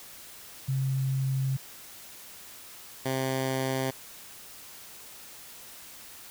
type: tone pair in turn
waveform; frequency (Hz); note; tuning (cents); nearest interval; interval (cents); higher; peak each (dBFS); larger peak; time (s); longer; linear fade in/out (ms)
sine / 10% pulse; 133.5 / 132.04; C3 / C3; +35 / +16; unison; 19; first; -25 / -19; second; 0.68-1.57 / 3.05-3.91; first; 10
effects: white hiss -47 dBFS RMS until 6.3 s

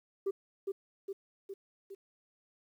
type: tone with echo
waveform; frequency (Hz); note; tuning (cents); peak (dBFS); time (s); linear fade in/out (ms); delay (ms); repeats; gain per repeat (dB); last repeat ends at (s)
sine; 392; G4; 0; -27; 0.26-0.31; 10; 410; 4; -4; 1.95
effects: tanh soft clip ceiling -28 dBFS + 11-bit

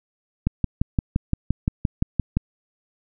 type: click train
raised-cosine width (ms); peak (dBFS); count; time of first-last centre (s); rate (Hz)
5; -7; 12; 0.47-2.37; 5.79
effects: none

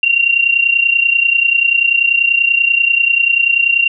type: tone with amplitude modulation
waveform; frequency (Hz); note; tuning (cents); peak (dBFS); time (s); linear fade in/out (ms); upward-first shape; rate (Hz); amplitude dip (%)
sine; 2761; F7; -20; -6; 0.03-3.88; 2; sine; 30.3; 75
effects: none

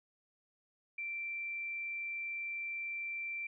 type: tone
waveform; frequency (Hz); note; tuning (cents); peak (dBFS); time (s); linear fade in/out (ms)
sine; 2349; D7; 0; -37; 0.98-3.47; 5
effects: none

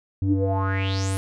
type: tone with low-pass filter sweep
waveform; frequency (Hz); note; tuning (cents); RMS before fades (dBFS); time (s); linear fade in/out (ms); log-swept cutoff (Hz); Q
square; 96.4; G2; -28; -23; 0.22-1.17; 0; 200 to 11000; 6.4
effects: none

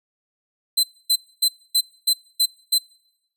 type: tone bursts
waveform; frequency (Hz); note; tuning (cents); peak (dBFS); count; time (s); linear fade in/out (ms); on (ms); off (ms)
sawtooth; 4059; B7; +47; -12; 7; 0.77-2.785; 10; 65; 260
effects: noise-tail reverb RT60 0.9 s tail -26 dB re dry

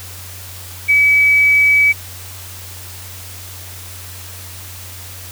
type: tone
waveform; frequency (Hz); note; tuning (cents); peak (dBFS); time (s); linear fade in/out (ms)
sine; 2285; D7; -48; -8; 0.88-1.93; 20
effects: added 91 Hz sine -34 dBFS peak until 5.31 s + white hiss -34 dBFS RMS until 5.31 s

